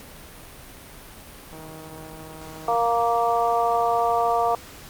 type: click train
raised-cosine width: 1 ms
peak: -28 dBFS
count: 195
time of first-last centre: 1.53-2.758 s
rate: 158 Hz
type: harmonic tone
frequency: 233.5 Hz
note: A#3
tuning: 3 cents sharp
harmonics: 2 / 3 / 4 / 5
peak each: -26 / -21 / -26 / -26 dBFS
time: 2.68-4.55 s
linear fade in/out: 2 ms
effects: pink hiss -43 dBFS RMS until 4.89 s + Opus 48 kbps